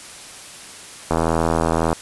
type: click train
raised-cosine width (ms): 1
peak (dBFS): -4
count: 68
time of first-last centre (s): 1.11-1.929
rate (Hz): 81.8
effects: white hiss -38 dBFS RMS until 2.01 s + resampled to 24000 Hz